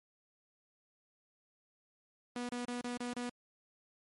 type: tone bursts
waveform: sawtooth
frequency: 243.8 Hz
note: B3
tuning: 22 cents flat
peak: -33 dBFS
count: 6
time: 2.36-3.295 s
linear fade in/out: 2 ms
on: 130 ms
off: 31 ms
effects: MP3 48 kbps